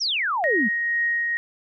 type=exponential sweep; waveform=sine; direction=down; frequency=5960 to 192.8 Hz; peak=-21 dBFS; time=0-0.69 s; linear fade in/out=20 ms
type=tone with tremolo; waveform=sine; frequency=1876 Hz; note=A#6; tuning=11 cents sharp; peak=-19 dBFS; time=0.44-1.37 s; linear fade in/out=0 ms; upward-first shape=triangle; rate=2.1 Hz; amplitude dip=30%
effects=none